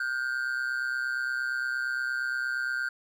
triangle ring-modulated tone, 1494 Hz, F#6, 16 cents sharp, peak -23 dBFS, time 0-2.89 s, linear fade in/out 5 ms, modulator 64.3 Hz, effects none

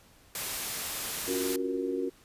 white noise, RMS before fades -34 dBFS, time 0.35-1.56 s, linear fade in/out 2 ms
sine chord, Gb major seventh, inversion second, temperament equal with one note detuned, 277.2 / 349.2 / 370 / 468.3 Hz, Db4 / F4 / Gb4 / Bb4, 0 / 0 / 0 / +8 cents, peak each -34 / -38 / -32 / -35 dBFS, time 1.27-2.1 s, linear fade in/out 20 ms
effects pink hiss -59 dBFS RMS until 2.24 s + resampled to 32000 Hz

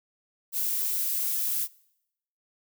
violet noise, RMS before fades -28 dBFS, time 0.52-1.68 s, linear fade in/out 50 ms, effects noise-tail reverb RT60 0.8 s tail -23 dB re dry

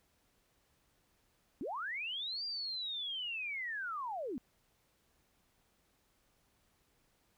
sine linear two-way sweep, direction up then down, 220 to 4810 to 220 Hz, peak -37 dBFS, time 1.61-4.38 s, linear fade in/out 0 ms, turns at 2.45 s, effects pink hiss -74 dBFS RMS until 7.37 s

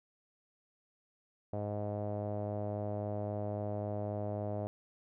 sawtooth tone with low-pass filter, 103.7 Hz, G#2, 2 cents flat, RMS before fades -37 dBFS, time 1.53-4.67 s, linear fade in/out 0 ms, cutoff 640 Hz, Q 4.7, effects none

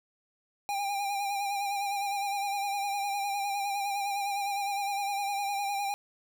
square tone with vibrato, 802 Hz, G5, 39 cents sharp, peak -30 dBFS, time 0.69-5.94 s, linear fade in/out 0 ms, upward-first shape sine, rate 9.8 Hz, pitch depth 39 cents each way, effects none

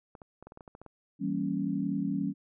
clicks, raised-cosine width 1 ms, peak -33 dBFS, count 11, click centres 0.152 / 0.218 / 0.426 / 0.47 / 0.521 / 0.574 / 0.608 / 0.678 / 0.751 / 0.816 / 0.863 s
sine chord, E diminished seventh, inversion none, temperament equal, 164.81 / 196 / 233.1 / 277.2 Hz, E3 / G3 / Bb3 / Db4, 0 / 0 / 0 / 0 cents, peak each -36 / -32 / -37 / -32 dBFS, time 1.19-2.34 s, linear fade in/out 50 ms
effects none

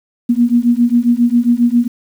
sine beating tone pair, 235.5 / 242.9 Hz, A#3 / B3, +18 / -29 cents, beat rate 7.4 Hz, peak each -12 dBFS, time 0.29-1.88 s, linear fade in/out 10 ms, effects 7-bit

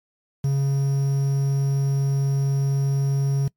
triangle tone with quantisation, 137.9 Hz, C#3, 9 cents flat, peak -16 dBFS, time 0.44-3.48 s, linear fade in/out 5 ms, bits 7, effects noise-tail reverb RT60 0.1 s tail -23 dB re dry + MP3 96 kbps

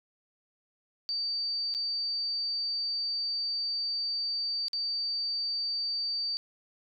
sine tone with dropouts, 4620 Hz, D8, 29 cents flat, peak -29 dBFS, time 1.09-6.37 s, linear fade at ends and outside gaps 0 ms, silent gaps 1.74-1.748 / 4.683-4.732 s, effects none

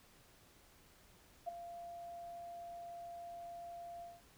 sine tone with ADSR envelope, 690 Hz, F5, 21 cents flat, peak -35 dBFS, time 1.46-4.22 s, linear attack 24 ms, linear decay 9 ms, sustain -11 dB, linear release 200 ms, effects pink hiss -65 dBFS RMS until 4.37 s

